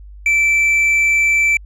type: tone with tanh clipping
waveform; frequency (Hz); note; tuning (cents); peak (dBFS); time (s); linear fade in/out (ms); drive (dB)
triangle; 2328; D7; -16; -12; 0.26-1.57; 2; 8
effects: added 50 Hz sine -34 dBFS peak until 1.65 s